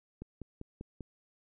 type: click train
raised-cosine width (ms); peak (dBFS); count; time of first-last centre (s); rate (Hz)
3; -29; 5; 0.22-1.007; 5.08
effects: none